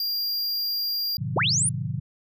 square tone, 4782 Hz, D8, 30 cents sharp, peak -25 dBFS, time 0-1.17 s, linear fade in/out 2 ms
sine chord, G# diminished seventh, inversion none, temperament just, 103.83 / 124.59 / 149.51 / 179.41 Hz, G#2 / B2 / D3 / F3, 0 / +16 / +31 / +47 cents, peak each -33 / -30 / -31 / -35 dBFS, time 1.18-2 s, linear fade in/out 10 ms
sine linear sweep, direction up, 220 to 9956 Hz, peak -20 dBFS, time 1.36-1.69 s, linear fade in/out 2 ms
effects none

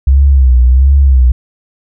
sine tone with vibrato, 65.41 Hz, C2, in tune, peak -3 dBFS, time 0.07-1.32 s, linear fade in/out 5 ms, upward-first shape sine, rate 1.4 Hz, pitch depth 110 cents each way, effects none

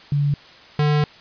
sine / square tone pair in turn, 143.7 / 148.97 Hz, D3 / D3, -37 / +25 cents, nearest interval minor second, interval 62 cents, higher second, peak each -16 dBFS, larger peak neither, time 0.12-0.34 / 0.79-1.04 s, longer second, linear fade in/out 2 ms, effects white hiss -45 dBFS RMS until 1.2 s + resampled to 11025 Hz

